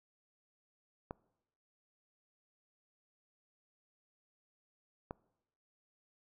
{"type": "clicks", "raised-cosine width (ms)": 1, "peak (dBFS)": -26, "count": 2, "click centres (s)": [1.109, 5.109], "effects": ["noise-tail reverb RT60 0.9 s tail -23 dB re dry"]}